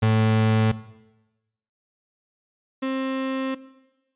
35% pulse tone pair in turn, 110 / 264.7 Hz, A2 / C4, 0 / +20 cents, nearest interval octave + minor third, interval 1520 cents, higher second, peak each -15 / -22 dBFS, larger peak first, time 0.02-0.72 / 2.82-3.55 s, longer second, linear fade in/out 10 ms, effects noise-tail reverb RT60 1.0 s tail -17 dB re dry + resampled to 8000 Hz

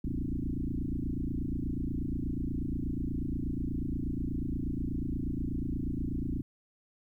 sine tone with frequency modulation, 116.54 Hz, A#2, in tune, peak -30 dBFS, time 0.04-6.42 s, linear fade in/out 5 ms, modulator 28.3 Hz, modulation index 6.7, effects 12-bit

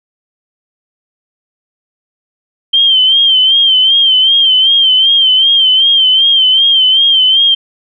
sine tone with vibrato, 3136 Hz, G7, in tune, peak -5 dBFS, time 2.73-7.55 s, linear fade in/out 10 ms, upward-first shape sine, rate 2.6 Hz, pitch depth 66 cents each way, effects none

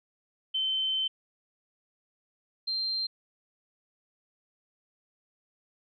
sine tone pair in turn, 3081 / 4160 Hz, G7 / C8, -31 / -11 cents, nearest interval perfect fourth, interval 520 cents, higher second, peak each -26 / -28 dBFS, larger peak first, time 0.54-1.08 / 2.67-3.07 s, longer first, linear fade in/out 10 ms, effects none

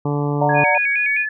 harmonic tone, 145.2 Hz, D3, 19 cents flat, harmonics 1 / 2 / 3 / 4 / 5 / 6 / 7 / 8, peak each -20 / -24 / -25 / -32 / -33 / -30 / -35 / -35 dBFS, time 0.05-0.64 s, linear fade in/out 5 ms
sine chord, D augmented, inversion none, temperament just, 587.3 / 734.2 / 917.7 Hz, D5 / F#5 / A#5, 0 / -14 / -27 cents, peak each -20 dBFS, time 0.41-0.78 s, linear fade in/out 5 ms
sine tone with pitch glide, 1661.2 to 1725.8 Hz, G#6 to A6, 0 to -34 cents, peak -21 dBFS, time 0.49-1.29 s, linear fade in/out 5 ms, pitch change +66 cents, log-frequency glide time 0.96-1.12 s
sine tone with vibrato, 2349 Hz, D7, in tune, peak -17 dBFS, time 0.54-1.26 s, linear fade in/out 50 ms, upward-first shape square, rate 4.8 Hz, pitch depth 77 cents each way
effects none

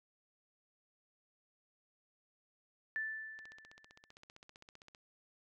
sine tone with exponential decay, 1760 Hz, A6, in tune, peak -34 dBFS, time 2.96-4.11 s, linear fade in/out 0 ms, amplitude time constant 250 ms
click train, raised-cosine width 0.2 ms, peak -38 dBFS, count 25, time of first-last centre 3.39-4.948 s, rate 15.4 Hz
effects none

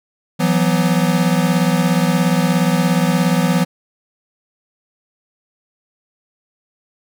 square chord, E suspended second, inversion none, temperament equal with one note detuned, 167.99 / 185 / 246.9 Hz, E3 / F#3 / B3, +33 / 0 / 0 cents, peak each -17 / -18 / -21 dBFS, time 0.39-3.65 s, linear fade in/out 20 ms, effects none

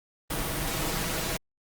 pink noise with comb filter, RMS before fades -30 dBFS, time 0.3-1.37 s, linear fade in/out 5 ms, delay 6.2 ms, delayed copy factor +0.5, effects Opus 32 kbps

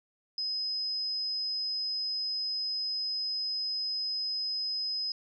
sine tone, 5060 Hz, D#8, 28 cents sharp, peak -30 dBFS, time 0.38-5.12 s, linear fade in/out 2 ms, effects none

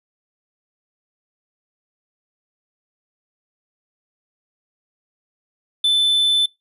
triangle tone, 3520 Hz, A7, in tune, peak -12 dBFS, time 5.84-6.46 s, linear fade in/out 5 ms, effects noise-tail reverb RT60 0.2 s tail -25 dB re dry + resampled to 32000 Hz

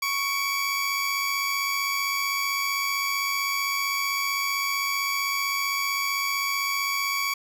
25% pulse tone pair together, 1108.7 / 2313 Hz, C#6 / D7, 0 / -27 cents, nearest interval octave + minor second, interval 1273 cents, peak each -24 / -23 dBFS, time 0.02-7.34 s, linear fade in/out 5 ms, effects none

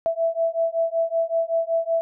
sine beating tone pair, 659 / 664.3 Hz, E5 / E5, -1 / +13 cents, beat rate 5.3 Hz, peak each -23 dBFS, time 0.06-2.01 s, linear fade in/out 0 ms, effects none

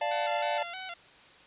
square chord, D minor, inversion none, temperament equal, 587.3 / 698.5 / 880 Hz, D5 / F5 / A5, 0 / 0 / 0 cents, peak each -33 dBFS, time 0.01-0.63 s, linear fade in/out 5 ms
10% pulse tone with vibrato, 720 Hz, F#5, 47 cents flat, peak -29 dBFS, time 0.11-0.94 s, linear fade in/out 5 ms, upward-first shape square, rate 3.2 Hz, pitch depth 75 cents each way
effects white hiss -55 dBFS RMS until 1.46 s + resampled to 8000 Hz

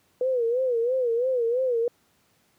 sine tone with vibrato, 489.7 Hz, B4, 15 cents flat, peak -21 dBFS, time 0.21-1.88 s, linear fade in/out 2 ms, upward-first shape sine, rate 3 Hz, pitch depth 120 cents each way, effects pink hiss -65 dBFS RMS until 2.58 s + high-pass 100 Hz 12 dB/octave

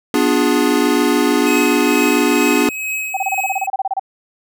square chord, B diminished seventh, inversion none, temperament equal with one note detuned, 246.9 / 293.7 / 353.7 / 415.3 Hz, B3 / D4 / F4 / Ab4, 0 / 0 / +22 / 0 cents, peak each -19 / -17 / -20 / -20 dBFS, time 0.14-2.69 s, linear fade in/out 2 ms
square tone with tremolo, 2551 Hz, D#7, 43 cents sharp, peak -19 dBFS, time 1.46-3.67 s, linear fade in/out 10 ms, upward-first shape triangle, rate 2.2 Hz, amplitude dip 55%
sine tone bursts, 773 Hz, G5, 24 cents flat, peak -15 dBFS, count 15, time 3.14-3.996 s, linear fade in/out 5 ms, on 30 ms, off 29 ms
effects none

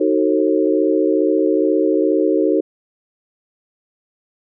sine chord, D# diminished seventh, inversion none, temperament just, 311.1 / 373.4 / 448 / 537.6 Hz, D#4 / F#4 / A4 / C5, 0 / +16 / +31 / +47 cents, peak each -17 / -18 / -19 / -21 dBFS, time 0-2.61 s, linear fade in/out 10 ms, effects none

